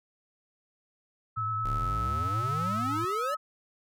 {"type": "tone with pitch glide", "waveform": "sine", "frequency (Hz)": [1300, 1284.3], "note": ["E6", "E6"], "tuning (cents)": [-24, -46], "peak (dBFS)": -29, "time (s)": [1.36, 3.37], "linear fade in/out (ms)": 20, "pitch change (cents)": -22, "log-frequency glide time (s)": [2.61, 3.22]}
{"type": "tone with vibrato", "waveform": "sine", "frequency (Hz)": 107.9, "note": "A2", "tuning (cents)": -33, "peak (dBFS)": -34, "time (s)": [1.37, 3.05], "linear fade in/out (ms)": 5, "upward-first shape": "sine", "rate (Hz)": 9.2, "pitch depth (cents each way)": 75}
{"type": "exponential sweep", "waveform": "square", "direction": "up", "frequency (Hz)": [30.59, 605], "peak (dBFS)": -33, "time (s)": [1.64, 3.35], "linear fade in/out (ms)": 10}
{"effects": []}